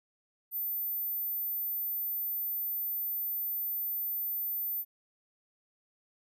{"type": "tone", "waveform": "sine", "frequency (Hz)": 14080, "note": "A9", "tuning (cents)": 0, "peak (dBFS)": -31, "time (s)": [0.51, 4.85], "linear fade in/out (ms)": 50, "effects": []}